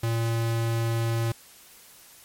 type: tone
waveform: square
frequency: 115 Hz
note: A#2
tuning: 23 cents flat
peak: -24 dBFS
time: 0.03-1.32 s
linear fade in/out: 5 ms
effects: white hiss -51 dBFS RMS until 2.24 s + MP3 64 kbps